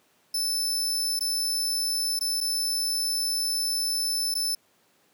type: tone with dropouts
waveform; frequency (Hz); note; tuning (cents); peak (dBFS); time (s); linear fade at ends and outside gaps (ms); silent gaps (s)
sawtooth; 5274; E8; 0; -22; 0.34-4.55; 5; 1.193-1.207 / 2.192-2.209 / 2.405-2.41 / 4.342-4.351
effects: pink hiss -64 dBFS RMS until 5.13 s + high-pass 200 Hz 12 dB/octave